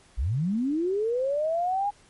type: linear sweep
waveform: sine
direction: up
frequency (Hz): 46.25 to 830.6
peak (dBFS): -23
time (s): 0.17-1.91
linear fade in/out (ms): 20
effects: pink hiss -57 dBFS RMS until 2.09 s + MP3 48 kbps